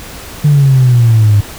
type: exponential sweep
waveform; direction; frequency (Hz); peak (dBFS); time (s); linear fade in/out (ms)
sine; down; 150.3 to 100.9; -3; 0.44-1.41; 10
effects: tanh soft clip ceiling 0 dBFS + pink hiss -29 dBFS RMS until 1.58 s